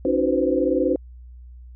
sine tone cluster, 277.5 / 313.2 / 367.6 / 499.2 / 520 Hz, C#4 / D#4 / F#4 / B4 / C5, +2 / +11 / -11 / +19 / -11 cents, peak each -24 dBFS, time 0.05-0.96 s, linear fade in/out 2 ms, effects added 61 Hz sine -39 dBFS peak until 1.75 s

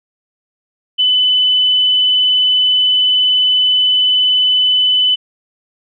sine tone, 3007 Hz, F#7, 27 cents sharp, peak -9 dBFS, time 0.98-5.16 s, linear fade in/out 20 ms, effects none

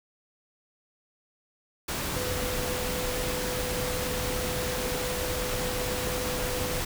sine tone in noise, 499.9 Hz, B4, 21 cents sharp, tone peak -33 dBFS, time 2.16-6.8 s, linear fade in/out 5 ms, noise pink, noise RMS -31 dBFS, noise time 1.88-6.85 s, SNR -5 dB, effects none

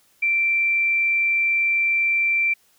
sine tone, 2349 Hz, D7, in tune, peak -17 dBFS, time 0.22-2.54 s, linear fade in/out 10 ms, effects white hiss -60 dBFS RMS until 2.78 s

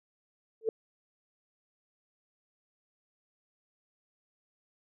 sine tone with exponential growth, 444.9 Hz, A4, 19 cents sharp, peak -21 dBFS, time 0.61-0.69 s, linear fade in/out 2 ms, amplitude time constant 16 ms, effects none

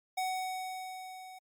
square tone with level ramp, 747 Hz, F#5, 16 cents sharp, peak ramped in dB -31 to -48 dBFS, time 0.17-1.39 s, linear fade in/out 10 ms, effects Opus 48 kbps

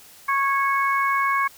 harmonic tone, 551 Hz, C#5, 11 cents flat, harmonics 2 / 3 / 4, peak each -20 / -26 / -26 dBFS, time 0.28-1.48 s, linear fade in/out 10 ms, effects white hiss -48 dBFS RMS until 1.57 s

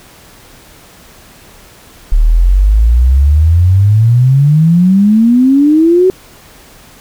sine exponential sweep, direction up, 36.4 to 380 Hz, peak -4 dBFS, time 2.12-6.1 s, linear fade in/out 0 ms, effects pink hiss -39 dBFS RMS until 7 s

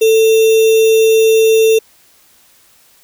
sine tone with sample-and-hold, 444.2 Hz, A4, 16 cents sharp, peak -6 dBFS, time 0.01-1.79 s, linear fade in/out 10 ms, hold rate 3150 Hz, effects white hiss -49 dBFS RMS until 3.03 s

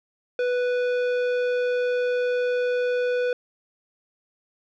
triangle tone with tanh clipping, 493.9 Hz, B4, in tune, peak -23 dBFS, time 0.39-3.33 s, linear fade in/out 2 ms, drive 17 dB, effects none

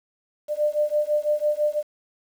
sine beating tone pair, 595 / 601 Hz, D5 / D5, +22 / +40 cents, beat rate 6 Hz, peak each -23 dBFS, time 0.48-1.83 s, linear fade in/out 50 ms, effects 8-bit

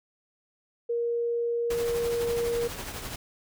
sine tone, 470.8 Hz, A#4, 17 cents sharp, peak -25 dBFS, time 0.89-2.68 s, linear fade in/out 10 ms
pink noise with tremolo, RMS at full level -35 dBFS, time 1.7-3.16 s, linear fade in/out 5 ms, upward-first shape triangle, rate 12 Hz, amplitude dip 50%
effects none

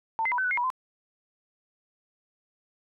sine tone with pitch steps, 897 / 2066 / 979 / 1524 / 1485 / 2141 / 969 / 1028 Hz, A5 / C7 / B5 / G6 / F#6 / C7 / B5 / C6, +33 / -22 / -15 / -49 / +6 / +39 / -33 / -31 cents, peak -24 dBFS, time 0.19-0.702 s, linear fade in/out 0 ms, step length 64 ms, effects none

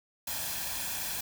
white noise with comb filter, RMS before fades -35 dBFS, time 0.27-1.21 s, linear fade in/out 5 ms, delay 1.2 ms, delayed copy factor +0.55, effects none

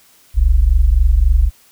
sine tone pair together, 40.32 / 64 Hz, E1 / C2, -38 / -38 cents, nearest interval minor sixth, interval 800 cents, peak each -11 dBFS, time 0.34-1.51 s, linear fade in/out 50 ms, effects white hiss -50 dBFS RMS until 1.71 s

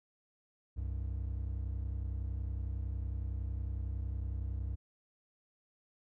triangle tone pair together, 64.3 / 95.18 Hz, C2 / F#2, -30 / +49 cents, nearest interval perfect fifth, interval 679 cents, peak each -34 / -38 dBFS, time 0.76-4.76 s, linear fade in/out 20 ms, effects none

